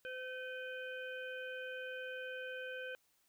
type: harmonic tone with a mistuned harmonic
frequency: 512 Hz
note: C5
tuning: 38 cents flat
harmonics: 1 / 3 / 5 / 6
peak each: -45 / -45 / -52 / -55 dBFS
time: 0.05-2.95 s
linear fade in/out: 0 ms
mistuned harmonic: 5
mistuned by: -57 cents
effects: white hiss -75 dBFS RMS until 3.28 s